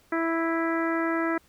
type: harmonic tone with a mistuned harmonic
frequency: 329.6 Hz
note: E4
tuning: in tune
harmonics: 1 / 2 / 3 / 4 / 5 / 6 / 7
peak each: -26 / -32 / -35 / -32 / -34 / -35 / -46 dBFS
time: 0.12-1.38 s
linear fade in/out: 5 ms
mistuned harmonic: 7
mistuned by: +31 cents
effects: pink hiss -61 dBFS RMS until 1.48 s